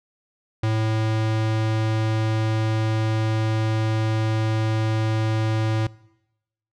square tone, 110 Hz, A2, in tune, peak -20 dBFS, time 0.63-5.87 s, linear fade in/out 5 ms, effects noise-tail reverb RT60 0.9 s tail -22 dB re dry + low-pass 5000 Hz 12 dB/octave

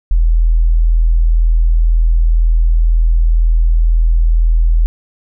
sine tone, 41 Hz, E1, 9 cents flat, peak -7 dBFS, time 0.11-4.86 s, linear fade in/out 0 ms, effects none

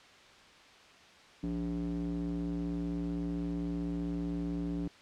square tone with band-pass filter, 57.8 Hz, A#1, 14 cents flat, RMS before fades -35 dBFS, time 1.43-4.88 s, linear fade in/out 5 ms, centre 240 Hz, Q 9, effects white hiss -56 dBFS RMS until 5.01 s + low-pass 4000 Hz 12 dB/octave

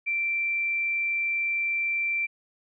sine tone, 2349 Hz, D7, in tune, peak -24 dBFS, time 0.06-2.27 s, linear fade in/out 20 ms, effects none

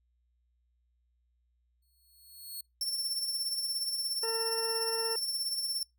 5% pulse tone with exponential growth, 4344 Hz, C#8, 36 cents flat, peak -30 dBFS, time 1.82-2.61 s, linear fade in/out 5 ms, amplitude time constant 170 ms
sawtooth tone with tremolo, 5410 Hz, E8, 44 cents sharp, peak -27 dBFS, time 2.81-5.83 s, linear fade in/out 2 ms, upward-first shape sine, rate 17 Hz, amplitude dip 50%
harmonic tone, 453.7 Hz, A#4, 47 cents flat, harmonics 1 / 2 / 3 / 4 / 6, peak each -34 / -40 / -44 / -46 / -50 dBFS, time 4.23-5.16 s, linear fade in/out 5 ms
effects noise-tail reverb RT60 0.2 s tail -25 dB re dry + added 60 Hz sine -70 dBFS peak until 5.98 s

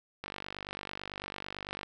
click train, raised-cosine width 0.3 ms, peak -22 dBFS, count 79, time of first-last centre 0.24-1.832 s, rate 49 Hz, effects none

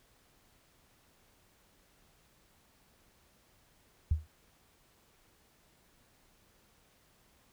sine tone with exponential decay, 77.78 Hz, D#2, in tune, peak -22 dBFS, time 4.11-4.27 s, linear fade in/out 5 ms, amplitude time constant 34 ms, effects pink hiss -67 dBFS RMS until 7.52 s

